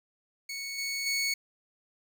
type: tone with level steps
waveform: 20% pulse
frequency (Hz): 2217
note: C#7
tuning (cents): 0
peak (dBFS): -30 / -26 / -22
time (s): 0.49-1.34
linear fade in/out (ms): 5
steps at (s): 0.78 / 1.06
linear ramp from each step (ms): 5
effects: none